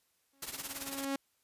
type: tone with exponential growth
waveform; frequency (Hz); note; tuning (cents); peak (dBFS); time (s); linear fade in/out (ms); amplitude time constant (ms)
sawtooth; 274.5; C#4; -17; -27; 0.33-1.16; 5; 180
type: noise with tremolo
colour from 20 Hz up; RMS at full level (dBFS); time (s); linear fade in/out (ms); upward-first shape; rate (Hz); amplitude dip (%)
white; -37; 0.42-1.05; 5; triangle; 18; 85
effects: white hiss -75 dBFS RMS until 1.43 s + resampled to 32000 Hz